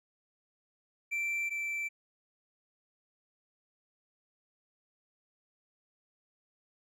triangle tone pair in turn, 2344 / 2334 Hz, D7 / D7, -4 / -11 cents, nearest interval unison, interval 7 cents, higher first, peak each -29 / -31 dBFS, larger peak first, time 1.11-1.5 / 1.5-1.89 s, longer neither, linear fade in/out 20 ms, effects none

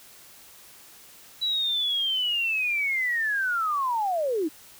sine linear sweep, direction down, 3951 to 287.3 Hz, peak -23 dBFS, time 1.41-4.49 s, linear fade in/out 20 ms, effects white hiss -50 dBFS RMS until 4.79 s

